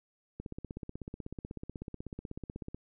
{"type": "click train", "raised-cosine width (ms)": 3, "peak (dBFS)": -27, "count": 39, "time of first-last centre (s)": [0.4, 2.746], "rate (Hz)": 16.2, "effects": []}